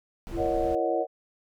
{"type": "noise", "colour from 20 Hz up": "brown", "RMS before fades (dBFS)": -36, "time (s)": [0.27, 0.75], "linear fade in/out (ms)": 0}
{"type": "tone", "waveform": "sine", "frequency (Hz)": 337.8, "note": "E4", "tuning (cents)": 42, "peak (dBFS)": -30, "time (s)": [0.31, 1.05], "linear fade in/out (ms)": 50}
{"type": "chord", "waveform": "sine", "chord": "D# minor seventh", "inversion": "second", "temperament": "equal", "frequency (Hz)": [466.2, 554.4, 622.3, 740], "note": ["A#4", "C#5", "D#5", "F#5"], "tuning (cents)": [0, 0, 0, 0], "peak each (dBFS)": -30, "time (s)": [0.36, 1.07], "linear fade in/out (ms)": 50}
{"effects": []}